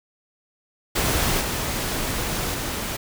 pink noise with level steps, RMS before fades -22 / -26 / -28 dBFS, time 0.95-2.97 s, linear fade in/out 10 ms, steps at 1.41 / 2.54 s, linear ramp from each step 2 ms, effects none

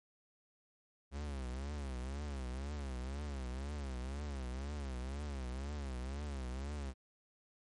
45% pulse tone with vibrato, 67.8 Hz, C#2, 38 cents flat, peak -39 dBFS, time 1.11-6.94 s, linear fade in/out 50 ms, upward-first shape triangle, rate 2 Hz, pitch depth 180 cents each way, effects MP3 48 kbps

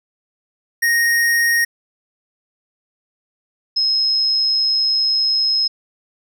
square / sine tone pair in turn, 1864.7 / 5145 Hz, A#6 / E8, 0 / -43 cents, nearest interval octave + tritone, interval 1757 cents, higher second, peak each -14 dBFS, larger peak neither, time 0.82-1.65 / 3.76-5.68 s, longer second, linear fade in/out 10 ms, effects none

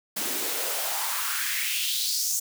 white noise with high-pass filter sweep, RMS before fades -28 dBFS, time 0.16-2.4 s, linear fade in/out 10 ms, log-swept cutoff 230 to 7000 Hz, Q 3.1, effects none

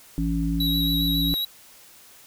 harmonic tone, 56 Hz, A1, 31 cents sharp, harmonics 1 / 3 / 5, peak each -26 / -26 / -26 dBFS, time 0.18-1.34 s, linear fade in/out 0 ms
square tone with vibrato, 3874 Hz, B7, 34 cents flat, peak -24 dBFS, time 0.6-1.45 s, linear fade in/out 5 ms, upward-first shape square, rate 7.3 Hz, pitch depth 21 cents each way
effects white hiss -50 dBFS RMS until 2.26 s

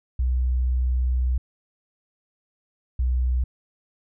sine tone pair in turn, 62.7 / 62.48 Hz, B1 / B1, +27 / +21 cents, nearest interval unison, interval 6 cents, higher first, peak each -19 dBFS, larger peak neither, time 0.19-1.38 / 2.99-3.44 s, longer first, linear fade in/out 5 ms, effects none

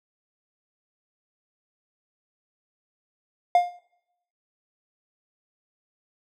triangle tone with exponential decay, 707 Hz, F5, 21 cents sharp, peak -10 dBFS, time 3.55-3.79 s, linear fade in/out 2 ms, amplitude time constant 52 ms, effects noise-tail reverb RT60 0.8 s tail -22 dB re dry

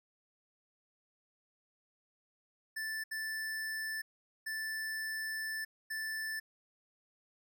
square tone bursts at uneven times, 1760 Hz, A6, in tune, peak -37 dBFS, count 4, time 2.76-3.04 / 3.11-4.02 / 4.46-5.65 / 5.9-6.4 s, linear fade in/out 10 ms, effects none

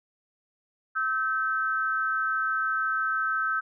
sine tone pair together, 1300 / 1546 Hz, E6 / G6, -24 / -24 cents, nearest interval minor third, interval 300 cents, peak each -27 dBFS, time 0.95-3.61 s, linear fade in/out 20 ms, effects none

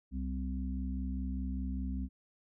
harmonic tone, 65 Hz, C2, 11 cents flat, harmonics 1 / 3 / 4, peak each -35 / -40 / -41 dBFS, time 0.11-2.09 s, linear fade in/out 50 ms, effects none

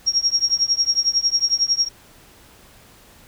sine tone with tremolo, 5588 Hz, F8, in tune, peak -12 dBFS, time 0.06-1.89 s, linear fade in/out 20 ms, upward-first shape triangle, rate 11 Hz, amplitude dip 100%, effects pink hiss -49 dBFS RMS until 3.27 s

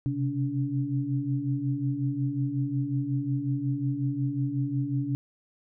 sine tone cluster, 129.4 / 134.9 / 286 Hz, C3 / C#3 / D4, -19 / -47 / -46 cents, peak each -30 dBFS, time 0.06-5.15 s, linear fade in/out 0 ms, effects none

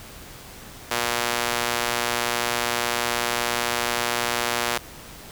sawtooth tone with high-pass filter, 120 Hz, B2, 49 cents flat, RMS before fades -25 dBFS, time 0.91-4.78 s, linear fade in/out 5 ms, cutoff 670 Hz, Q 0.5, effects pink hiss -42 dBFS RMS until 5.31 s

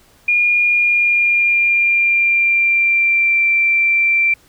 sine tone with pitch glide, 2425 to 2351 Hz, D#7 to D7, -45 to +1 cents, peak -11 dBFS, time 0.28-4.34 s, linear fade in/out 5 ms, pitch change -54 cents, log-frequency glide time 0.64-3.47 s, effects pink hiss -51 dBFS RMS until 4.48 s

